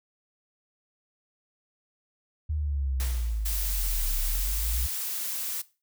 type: linear two-way sweep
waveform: sine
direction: down then up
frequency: 77.78 to 32.69 to 63 Hz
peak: -26 dBFS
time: 2.49-4.87 s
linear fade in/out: 10 ms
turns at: 4.18 s
type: noise with exponential decay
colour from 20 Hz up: white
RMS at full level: -35 dBFS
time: 3-3.79 s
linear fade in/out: 0 ms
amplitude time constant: 170 ms
type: noise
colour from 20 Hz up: blue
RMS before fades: -32 dBFS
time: 3.45-5.62 s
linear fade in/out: 10 ms
effects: noise-tail reverb RT60 0.3 s tail -18 dB re dry